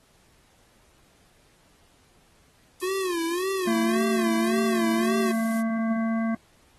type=noise; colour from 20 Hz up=violet; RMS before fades=-37 dBFS; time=2.8-5.61 s; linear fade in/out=2 ms
type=tone with vibrato; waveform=square; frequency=357.6 Hz; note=F4; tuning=41 cents sharp; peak=-26 dBFS; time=2.82-5.32 s; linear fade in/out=10 ms; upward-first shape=sine; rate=1.8 Hz; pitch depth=140 cents each way
type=harmonic tone; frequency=225.1 Hz; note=A3; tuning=40 cents sharp; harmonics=1 / 3 / 5 / 7 / 9; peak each=-23 / -33 / -37 / -40 / -42 dBFS; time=3.67-6.35 s; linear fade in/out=5 ms
effects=pink hiss -61 dBFS RMS until 6.78 s + AAC 32 kbps